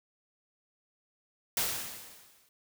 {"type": "noise with exponential decay", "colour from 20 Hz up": "white", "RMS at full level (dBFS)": -28, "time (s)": [1.57, 2.49], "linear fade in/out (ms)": 2, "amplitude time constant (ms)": 200, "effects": []}